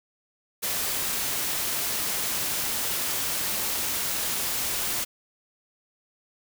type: noise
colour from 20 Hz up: white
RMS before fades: -28 dBFS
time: 0.62-5.05 s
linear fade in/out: 20 ms
effects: none